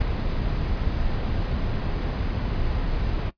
brown noise with ADSR envelope, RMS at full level -18 dBFS, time 0-3.31 s, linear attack 16 ms, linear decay 7 ms, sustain -7 dB, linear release 26 ms, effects noise-tail reverb RT60 0.1 s tail -17 dB re dry + resampled to 11025 Hz

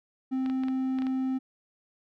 triangle tone, 261.6 Hz, C4, in tune, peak -24 dBFS, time 0.31-1.39 s, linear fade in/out 20 ms
clicks, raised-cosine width 0.3 ms, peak -26 dBFS, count 7, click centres 0.461 / 0.499 / 0.636 / 0.684 / 0.987 / 1.021 / 1.068 s
effects none

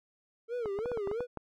triangle tone with vibrato, 440 Hz, A4, in tune, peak -30 dBFS, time 0.48-1.27 s, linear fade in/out 50 ms, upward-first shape sine, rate 3 Hz, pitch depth 200 cents each way
clicks, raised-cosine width 1 ms, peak -24 dBFS, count 9, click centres 0.658 / 0.789 / 0.858 / 0.917 / 0.974 / 1.074 / 1.114 / 1.206 / 1.373 s
effects none

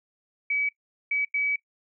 sine tone bursts at uneven times, 2281 Hz, C#7, 49 cents sharp, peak -23 dBFS, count 3, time 0.5-0.69 / 1.11-1.25 / 1.34-1.56 s, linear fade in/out 5 ms, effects noise-tail reverb RT60 0.1 s tail -19 dB re dry

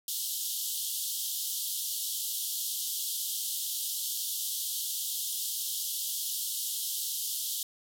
white band-pass noise, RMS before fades -34 dBFS, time 0.08-7.63 s, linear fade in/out 2 ms, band 3000 to 16000 Hz, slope 96 dB/octave, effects none

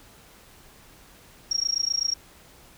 sine tone with amplitude modulation, 5588 Hz, F8, in tune, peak -19 dBFS, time 1.51-2.14 s, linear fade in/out 5 ms, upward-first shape sine, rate 27.9 Hz, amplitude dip 100%, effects pink hiss -52 dBFS RMS until 2.77 s

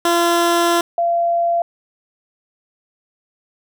15% pulse / sine tone pair in turn, 342.4 / 684.8 Hz, F4 / F5, -34 / -34 cents, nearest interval octave, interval 1200 cents, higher second, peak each -7 / -14 dBFS, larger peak first, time 0.05-0.81 / 0.98-1.62 s, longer first, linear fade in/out 2 ms, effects none

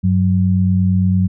sine tone pair together, 96.09 / 185 Hz, G2 / F#3, -34 / 0 cents, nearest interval major seventh, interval 1134 cents, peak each -14 dBFS, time 0.03-1.28 s, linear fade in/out 20 ms, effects none

